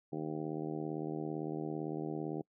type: harmonic tone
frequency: 77.78 Hz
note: D#2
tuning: in tune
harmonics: 2 / 3 / 4 / 5 / 6 / 7 / 8 / 9 / 10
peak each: -42 / -46 / -40 / -42 / -47 / -51 / -58 / -50 / -51 dBFS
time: 0.12-2.42 s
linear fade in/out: 10 ms
effects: noise-tail reverb RT60 0.1 s tail -26 dB re dry